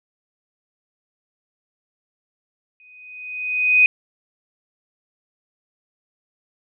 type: tone with exponential growth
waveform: sine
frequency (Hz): 2497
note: D#7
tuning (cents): +6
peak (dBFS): -8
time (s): 2.8-3.86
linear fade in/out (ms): 1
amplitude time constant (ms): 230
effects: none